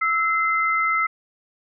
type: tone pair together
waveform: sine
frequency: 1314 / 2066 Hz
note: E6 / C7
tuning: -6 / -22 cents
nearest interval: minor sixth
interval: 784 cents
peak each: -20 / -22 dBFS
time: 0.01-1.07 s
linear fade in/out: 10 ms
effects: none